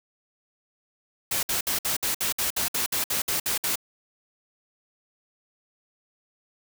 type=noise bursts; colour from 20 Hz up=white; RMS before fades=-26 dBFS; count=14; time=1.31-3.757 s; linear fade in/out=5 ms; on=120 ms; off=59 ms; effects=none